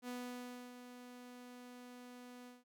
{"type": "tone with ADSR envelope", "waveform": "sawtooth", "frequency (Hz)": 246.9, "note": "B3", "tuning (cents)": 0, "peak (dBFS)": -38, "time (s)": [0.02, 2.64], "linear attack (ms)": 62, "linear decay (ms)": 640, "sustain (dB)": -10, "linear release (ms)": 170, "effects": []}